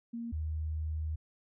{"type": "tone pair in turn", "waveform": "sine", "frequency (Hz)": [233.1, 78.08], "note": ["A#3", "D#2"], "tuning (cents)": [0, 7], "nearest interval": "octave + perfect fifth", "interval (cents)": 1893, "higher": "first", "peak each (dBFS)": [-36, -32], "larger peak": "second", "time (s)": [[0.13, 0.32], [0.32, 1.16]], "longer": "second", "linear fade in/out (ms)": 10, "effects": []}